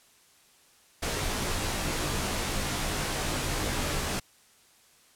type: noise with comb filter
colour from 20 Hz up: pink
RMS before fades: -30 dBFS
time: 1.02-4.2 s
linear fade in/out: 10 ms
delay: 18 ms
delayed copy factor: -0.7
effects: white hiss -60 dBFS RMS until 5.15 s + low-pass 11000 Hz 12 dB/octave